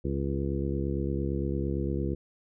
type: harmonic tone with a mistuned harmonic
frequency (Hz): 68.8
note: C#2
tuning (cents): -12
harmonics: 1 / 2 / 3 / 4 / 5 / 6 / 7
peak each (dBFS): -32 / -33 / -35 / -38 / -34 / -39 / -40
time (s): 0.04-2.15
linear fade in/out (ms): 10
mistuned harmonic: 7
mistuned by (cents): +17
effects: none